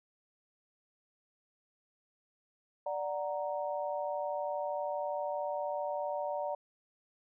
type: chord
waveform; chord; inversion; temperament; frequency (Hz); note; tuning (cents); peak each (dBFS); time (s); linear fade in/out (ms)
sine; D augmented; none; equal; 587.3 / 740 / 932.3; D5 / F#5 / A#5; 0 / 0 / 0; -35 / -39 / -39; 2.86-6.55; 5
effects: none